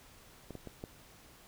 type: clicks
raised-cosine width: 2 ms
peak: -30 / -30 / -30 / -27 dBFS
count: 4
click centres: 0.507 / 0.553 / 0.673 / 0.839 s
effects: pink hiss -58 dBFS RMS until 1.47 s